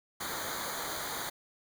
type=noise with comb filter; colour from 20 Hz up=pink; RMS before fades=-37 dBFS; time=0.2-1.3 s; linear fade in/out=10 ms; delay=0.37 ms; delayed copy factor=-0.9; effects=none